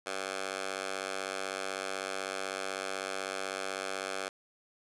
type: tone with high-pass filter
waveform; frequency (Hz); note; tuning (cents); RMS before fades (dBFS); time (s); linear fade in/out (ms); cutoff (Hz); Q
10% pulse; 96; G2; -36; -37; 0.06-4.29; 5; 700; 0.85
effects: resampled to 24000 Hz